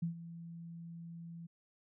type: tone with ADSR envelope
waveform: sine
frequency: 168 Hz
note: E3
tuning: 33 cents sharp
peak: -31 dBFS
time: 0.02-1.47 s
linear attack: 9 ms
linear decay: 110 ms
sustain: -14 dB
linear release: 12 ms
effects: none